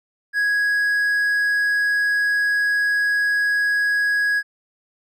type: tone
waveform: triangle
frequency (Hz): 1661.2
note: G#6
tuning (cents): 0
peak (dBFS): -15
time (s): 0.33-4.43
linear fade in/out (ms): 50
effects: none